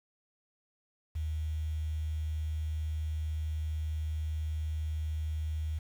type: tone with quantisation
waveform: sine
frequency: 77.78 Hz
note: D#2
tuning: in tune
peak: -31 dBFS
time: 1.15-5.79 s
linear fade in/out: 10 ms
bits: 9
effects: none